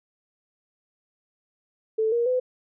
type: tone with pitch steps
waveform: sine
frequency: 440 / 471.6 / 505.4 Hz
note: A4 / A#4 / B4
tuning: 0 / +20 / +40 cents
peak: -20 dBFS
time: 1.98-2.4 s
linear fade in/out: 10 ms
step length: 140 ms
effects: none